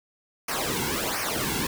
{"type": "noise with flanger", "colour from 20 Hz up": "pink", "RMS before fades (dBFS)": -28, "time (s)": [0.48, 1.67], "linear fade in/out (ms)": 5, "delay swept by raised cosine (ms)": [0.26, 1.66], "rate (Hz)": 1.4, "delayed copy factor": -0.85, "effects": []}